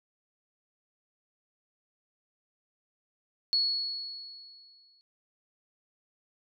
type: tone with exponential decay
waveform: sine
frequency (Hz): 4370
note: C#8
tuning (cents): -26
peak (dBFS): -22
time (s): 3.53-5.01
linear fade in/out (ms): 0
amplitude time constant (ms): 320
effects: none